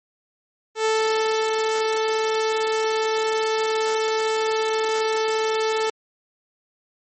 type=tone with ADSR envelope; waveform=sawtooth; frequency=440 Hz; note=A4; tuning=in tune; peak=-14 dBFS; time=0.75-5.9 s; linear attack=98 ms; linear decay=630 ms; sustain=-2 dB; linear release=5 ms; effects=MP3 32 kbps